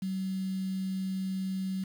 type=tone with quantisation; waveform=sine; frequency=189.6 Hz; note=F#3; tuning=43 cents sharp; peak=-30 dBFS; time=0.02-1.84 s; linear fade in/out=5 ms; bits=8; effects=none